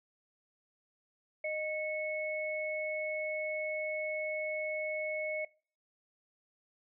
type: tone pair together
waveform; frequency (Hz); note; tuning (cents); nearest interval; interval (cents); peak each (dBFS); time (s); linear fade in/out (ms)
sine; 617.6 / 2201; D#5 / C#7; -13 / -13; octave + minor seventh; 2200; -35 / -36; 1.44-5.45; 5
effects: noise-tail reverb RT60 0.4 s tail -23 dB re dry